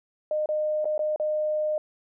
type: tone with dropouts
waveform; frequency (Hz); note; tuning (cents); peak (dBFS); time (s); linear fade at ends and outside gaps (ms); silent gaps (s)
sine; 611; D#5; -32; -23; 0.31-1.78; 2; 0.459-0.489 / 0.845-0.854 / 0.979-0.992 / 1.161-1.198
effects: none